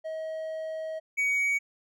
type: tone pair in turn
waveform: triangle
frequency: 636 / 2251 Hz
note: D#5 / C#7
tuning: +38 / +26 cents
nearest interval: octave + minor seventh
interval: 2188 cents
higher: second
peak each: -30 / -22 dBFS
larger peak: second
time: 0.04-1 / 1.17-1.59 s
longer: first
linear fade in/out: 20 ms
effects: none